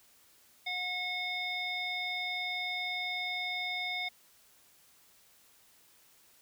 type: harmonic tone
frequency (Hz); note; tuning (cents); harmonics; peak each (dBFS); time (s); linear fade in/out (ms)
726; F#5; -33; 1 / 3 / 5 / 7; -41 / -35 / -38 / -47; 0.66-4.09; 10
effects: white hiss -63 dBFS RMS until 6.41 s